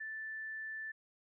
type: tone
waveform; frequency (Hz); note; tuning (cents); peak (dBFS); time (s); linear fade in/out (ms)
sine; 1760; A6; 0; -40; 0-0.92; 10
effects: none